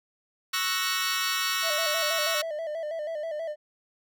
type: chord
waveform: 15% pulse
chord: F# dominant seventh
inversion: second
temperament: equal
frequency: 1108.7 / 1318.5 / 1480 / 1864.7 Hz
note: C#6 / E6 / F#6 / A#6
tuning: 0 / 0 / 0 / 0 cents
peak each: -25 dBFS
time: 0.53-2.42 s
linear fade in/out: 10 ms
type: tone with vibrato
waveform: triangle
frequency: 629 Hz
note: D#5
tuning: 19 cents sharp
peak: -28 dBFS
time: 1.62-3.56 s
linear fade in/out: 50 ms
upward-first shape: square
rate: 6.2 Hz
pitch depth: 77 cents each way
effects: none